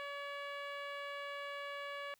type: tone with low-pass filter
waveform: 10% pulse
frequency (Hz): 568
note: C#5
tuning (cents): +42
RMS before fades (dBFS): -44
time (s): 0-2.14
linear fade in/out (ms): 0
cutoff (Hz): 2700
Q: 0.68
effects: white hiss -73 dBFS RMS until 2.19 s